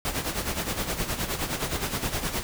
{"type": "noise with tremolo", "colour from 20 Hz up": "pink", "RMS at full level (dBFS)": -27, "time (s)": [0.05, 2.43], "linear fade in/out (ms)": 0, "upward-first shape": "sine", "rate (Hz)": 9.6, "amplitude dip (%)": 65, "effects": []}